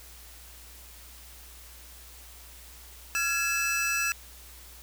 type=tone cluster; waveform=square; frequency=1376 / 1677 / 2625 / 5800 Hz; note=F6 / G#6 / E7 / F#8; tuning=-26 / +16 / -8 / -35 cents; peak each=-34 / -33 / -29 / -35 dBFS; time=3.15-4.12 s; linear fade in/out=0 ms; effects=added 60 Hz sine -50 dBFS peak until 4.82 s + white hiss -50 dBFS RMS until 4.82 s